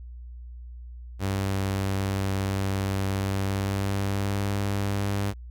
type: tone with pitch glide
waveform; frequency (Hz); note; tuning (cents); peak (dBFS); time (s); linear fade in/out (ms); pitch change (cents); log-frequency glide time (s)
sawtooth; 97.3 to 100.32; G2 to G2; -12 to +41; -21; 1.19-5.34; 50; +53; 3.3-4.54
effects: added 60 Hz sine -38 dBFS peak until 5.5 s